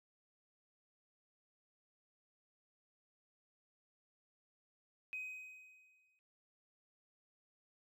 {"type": "tone with exponential decay", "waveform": "triangle", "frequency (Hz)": 2517, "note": "D#7", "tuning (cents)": 19, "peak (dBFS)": -36, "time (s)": [5.13, 6.19], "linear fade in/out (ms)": 0, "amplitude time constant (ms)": 230, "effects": ["tanh soft clip ceiling -38 dBFS"]}